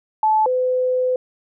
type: tone pair in turn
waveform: sine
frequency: 867 / 507.1 Hz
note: A5 / B4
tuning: -26 / +46 cents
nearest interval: major sixth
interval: 928 cents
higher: first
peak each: -13 / -16 dBFS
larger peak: first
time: 0.23-0.46 / 0.46-1.16 s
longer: second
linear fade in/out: 2 ms
effects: none